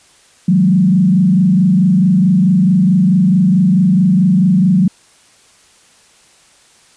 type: tone with frequency modulation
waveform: sine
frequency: 185 Hz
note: F#3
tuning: in tune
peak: -7 dBFS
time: 0.48-4.88 s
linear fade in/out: 5 ms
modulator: 24.6 Hz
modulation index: 0.95
effects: white hiss -48 dBFS RMS until 6.96 s + resampled to 22050 Hz